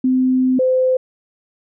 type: tone pair in turn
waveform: sine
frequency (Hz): 257.2 / 514.4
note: C4 / C5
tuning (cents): -30 / -30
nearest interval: octave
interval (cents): 1200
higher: second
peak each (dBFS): -12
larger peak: neither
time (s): 0.04-0.59 / 0.59-0.97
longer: first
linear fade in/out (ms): 5
effects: none